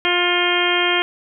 harmonic tone with a mistuned harmonic, 352.8 Hz, F4, 18 cents sharp, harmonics 1 / 2 / 3 / 4 / 5 / 6 / 7 / 8 / 9, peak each -22 / -25 / -26 / -25 / -25 / -23 / -25 / -27 / -22 dBFS, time 0.05-1.02 s, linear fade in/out 0 ms, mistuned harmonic 6, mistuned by +19 cents, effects none

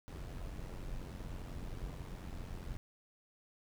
brown noise with amplitude modulation, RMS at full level -41 dBFS, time 0.08-2.77 s, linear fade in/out 0 ms, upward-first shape sine, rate 89.9 Hz, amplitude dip 60%, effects none

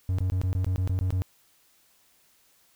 triangle tone bursts, 92.5 Hz, F#2, in tune, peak -21 dBFS, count 10, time 0.09-1.22 s, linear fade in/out 0 ms, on 95 ms, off 20 ms, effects white hiss -63 dBFS RMS until 2.75 s

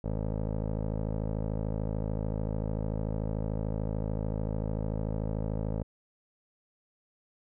15% pulse tone with low-pass filter, 53.5 Hz, A1, 48 cents flat, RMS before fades -32 dBFS, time 0.04-5.83 s, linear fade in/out 5 ms, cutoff 580 Hz, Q 1.4, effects none

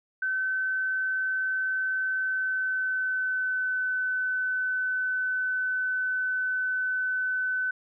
sine tone with pitch glide, 1528 to 1511.3 Hz, G6 to F#6, -45 to +36 cents, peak -25 dBFS, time 0.22-7.71 s, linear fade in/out 5 ms, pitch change -19 cents, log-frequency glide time 2.19-3.83 s, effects none

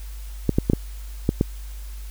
clicks, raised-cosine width 3 ms, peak -4 dBFS, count 6, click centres 0.493 / 0.585 / 0.699 / 0.734 / 1.291 / 1.411 s, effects added 50 Hz sine -32 dBFS peak until 2.1 s + white hiss -48 dBFS RMS until 2.1 s

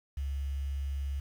sine tone with quantisation, 69.3 Hz, C#2, in tune, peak -31 dBFS, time 0.17-1.2 s, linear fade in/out 5 ms, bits 9, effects none

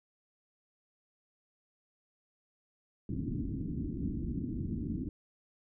white low-pass noise, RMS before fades -36 dBFS, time 3.09-5.09 s, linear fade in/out 2 ms, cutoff 310 Hz, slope 48 dB/octave, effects none

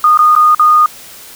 sine tone with dropouts, 1228 Hz, D#6, 23 cents flat, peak -4 dBFS, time 0.04-0.86 s, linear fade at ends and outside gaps 2 ms, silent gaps 0.174-0.19 / 0.352-0.362 / 0.548-0.595 s, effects white hiss -34 dBFS RMS until 1.35 s

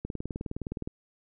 click train, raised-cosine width 3 ms, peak -21 dBFS, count 17, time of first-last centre 0.05-0.875 s, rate 19.4 Hz, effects none

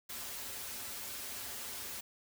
white noise with comb filter, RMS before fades -43 dBFS, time 0.09-2.01 s, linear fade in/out 10 ms, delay 6.3 ms, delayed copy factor -0.85, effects none

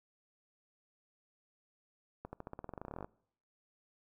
accelerating click train, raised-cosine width 1 ms, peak -29 dBFS, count 20, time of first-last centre 2.25-3.045 s, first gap 80 ms, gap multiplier 0.92, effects noise-tail reverb RT60 0.7 s tail -24 dB re dry

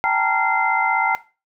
sine tone cluster, 775 / 876 / 932 / 1385 / 2074 Hz, G5 / A5 / A#5 / F6 / C7, -20 / -8 / -1 / -15 / -16 cents, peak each -23 dBFS, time 0.04-1.15 s, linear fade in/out 0 ms, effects noise-tail reverb RT60 0.3 s tail -17 dB re dry

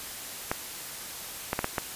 clicks, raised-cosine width 0.5 ms, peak -11 dBFS, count 5, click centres 0.515 / 1.531 / 1.591 / 1.644 / 1.782 s, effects white hiss -39 dBFS RMS until 1.95 s + resampled to 32000 Hz

